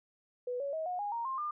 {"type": "tone with pitch steps", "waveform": "sine", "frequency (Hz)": [493.9, 560.8, 636.8, 723.1, 821.1, 932.4, 1058.7, 1202.2], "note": ["B4", "C#5", "D#5", "F#5", "G#5", "A#5", "C6", "D6"], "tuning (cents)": [0, 20, 40, -40, -20, 0, 20, 40], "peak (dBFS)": -33, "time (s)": [0.47, 1.51], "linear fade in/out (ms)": 5, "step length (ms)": 130, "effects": []}